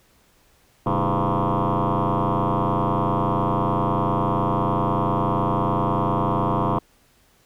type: tone with frequency modulation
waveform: sine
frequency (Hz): 418.5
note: G#4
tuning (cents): +13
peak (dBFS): -17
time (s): 0.86-6.79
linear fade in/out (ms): 5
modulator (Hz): 90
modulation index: 8
effects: tanh soft clip ceiling -15 dBFS + pink hiss -59 dBFS RMS until 7.45 s